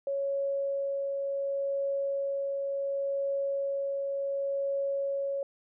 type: tone with tremolo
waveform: sine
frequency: 554.4 Hz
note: C#5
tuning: in tune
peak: -27 dBFS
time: 0.07-5.43 s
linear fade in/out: 2 ms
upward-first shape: triangle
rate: 0.69 Hz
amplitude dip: 25%
effects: none